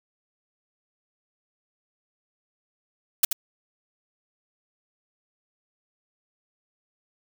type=noise with echo; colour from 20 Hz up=blue; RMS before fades=-17 dBFS; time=3.23-3.25 s; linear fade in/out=5 ms; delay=80 ms; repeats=1; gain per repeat=-7 dB; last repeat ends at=3.33 s; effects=none